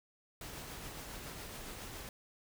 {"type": "noise with tremolo", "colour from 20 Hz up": "pink", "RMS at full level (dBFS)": -45, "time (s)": [0.41, 2.09], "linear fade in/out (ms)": 2, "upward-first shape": "triangle", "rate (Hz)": 7.2, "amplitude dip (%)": 30, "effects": []}